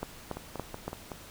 two click trains, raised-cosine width 1 ms, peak -19 / -23 dBFS, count 4 / 5, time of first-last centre 0.03-0.88 / 0.37-1.118 s, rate 3.53 / 5.35 Hz, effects pink hiss -49 dBFS RMS until 1.3 s

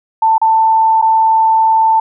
sine tone with dropouts, 889 Hz, A5, 18 cents sharp, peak -7 dBFS, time 0.22-2 s, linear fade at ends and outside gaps 5 ms, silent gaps 0.381-0.415 / 1.016-1.023 s, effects none

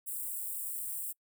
white high-pass noise, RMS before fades -38 dBFS, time 0.06-1.13 s, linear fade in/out 20 ms, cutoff 7800 Hz, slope 96 dB/octave, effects noise-tail reverb RT60 0.1 s tail -25 dB re dry

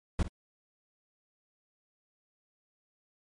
brown noise with echo, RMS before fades -26 dBFS, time 0.19-0.23 s, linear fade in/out 2 ms, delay 52 ms, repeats 1, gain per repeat -13 dB, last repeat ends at 0.282 s, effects MP3 48 kbps

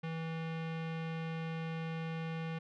square tone with low-pass filter, 162.7 Hz, E3, 22 cents flat, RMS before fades -39 dBFS, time 0.03-2.59 s, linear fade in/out 10 ms, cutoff 2700 Hz, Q 1.7, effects none

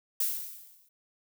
violet noise with exponential decay, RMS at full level -26 dBFS, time 0.2-0.89 s, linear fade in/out 5 ms, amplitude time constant 150 ms, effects none

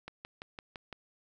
click train, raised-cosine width 0.3 ms, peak -26 dBFS, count 6, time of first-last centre 0.08-0.927 s, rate 5.9 Hz, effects none

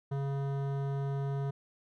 sine tone with hard clipping, 138.59 Hz, C#3, in tune, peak -33 dBFS, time 0.11-1.51 s, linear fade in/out 10 ms, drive 15 dB, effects none

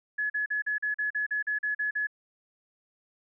sine tone bursts, 1700 Hz, G#6, 40 cents sharp, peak -26 dBFS, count 12, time 0.18-2.071 s, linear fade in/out 10 ms, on 120 ms, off 41 ms, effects none

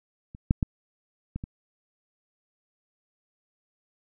clicks, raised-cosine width 5 ms, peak -29 / -7 / -11 / -19 / -22 dBFS, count 5, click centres 0.349 / 0.509 / 0.628 / 1.36 / 1.439 s, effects none

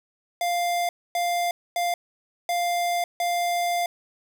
square tone bursts at uneven times, 698.5 Hz, F5, in tune, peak -23 dBFS, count 5, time 0.41-0.89 / 1.15-1.51 / 1.76-1.94 / 2.49-3.04 / 3.2-3.86 s, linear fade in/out 2 ms, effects 9-bit

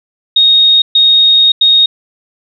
sine tone bursts at uneven times, 3729 Hz, A#7, in tune, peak -4 dBFS, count 3, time 0.36-0.82 / 0.95-1.52 / 1.61-1.86 s, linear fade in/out 5 ms, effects none

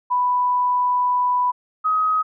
sine tone pair in turn, 990 / 1263.3 Hz, B5 / D#6, +4 / +26 cents, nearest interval major third, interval 422 cents, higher second, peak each -16 dBFS, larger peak neither, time 0.1-1.52 / 1.84-2.23 s, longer first, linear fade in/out 20 ms, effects none

